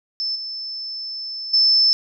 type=tone with level steps; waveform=sine; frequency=5274 Hz; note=E8; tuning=in tune; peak=-21 / -27 / -12 dBFS; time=0.2-1.93 s; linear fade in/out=0 ms; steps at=0.35 / 1.53 s; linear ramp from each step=10 ms; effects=none